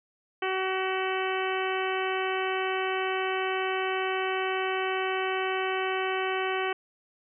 harmonic tone, 377.9 Hz, F#4, 37 cents sharp, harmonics 1 / 2 / 3 / 4 / 5 / 6 / 7 / 8, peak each -30 / -33 / -35 / -36 / -37 / -38 / -38 / -39 dBFS, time 0.42-6.73 s, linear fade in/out 5 ms, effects none

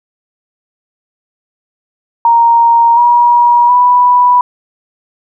sine tone with pitch steps, 932.3 / 958 / 984.3 Hz, A#5 / A#5 / B5, 0 / +47 / -6 cents, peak -4 dBFS, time 2.25-4.41 s, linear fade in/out 2 ms, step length 720 ms, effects none

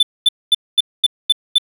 triangle tone bursts, 3520 Hz, A7, in tune, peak -6 dBFS, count 7, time 0-1.583 s, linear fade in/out 5 ms, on 29 ms, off 230 ms, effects none

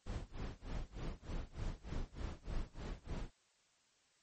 brown noise with tremolo, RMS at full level -40 dBFS, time 0.06-3.31 s, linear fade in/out 10 ms, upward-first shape sine, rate 3.3 Hz, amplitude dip 95%, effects white hiss -73 dBFS RMS until 4.22 s + MP3 32 kbps

